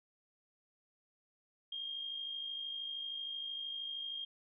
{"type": "tone with amplitude modulation", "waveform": "sine", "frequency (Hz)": 3222, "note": "G7", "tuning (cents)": 47, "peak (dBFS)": -37, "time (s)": [1.72, 4.25], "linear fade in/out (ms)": 5, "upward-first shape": "sine", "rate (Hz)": 53, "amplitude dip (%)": 45, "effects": []}